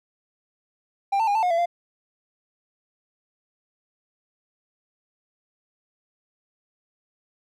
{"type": "tone with pitch steps", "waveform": "triangle", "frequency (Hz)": [793, 893, 813, 886, 720, 673, 693], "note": ["G5", "A5", "G#5", "A5", "F#5", "E5", "F5"], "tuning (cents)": [20, 25, -37, 12, -47, 36, -14], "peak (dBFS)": -17, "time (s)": [1.12, 1.659], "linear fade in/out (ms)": 10, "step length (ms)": 77, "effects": []}